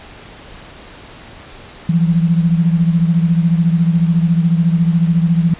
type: beating tone pair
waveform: sine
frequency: 166 / 180 Hz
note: E3 / F#3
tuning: +12 / -47 cents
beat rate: 14 Hz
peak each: -11 / -17 dBFS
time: 1.89-5.54 s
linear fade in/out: 5 ms
effects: pink hiss -37 dBFS RMS until 5.59 s + resampled to 8000 Hz